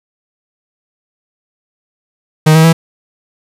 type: tone with pitch steps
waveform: 45% pulse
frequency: 155.8 / 159.9 / 164.11 Hz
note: D#3 / D#3 / E3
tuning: +3 / +48 / -7 cents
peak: -4 dBFS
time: 2.46-2.73 s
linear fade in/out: 10 ms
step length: 90 ms
effects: resampled to 32000 Hz + 7-bit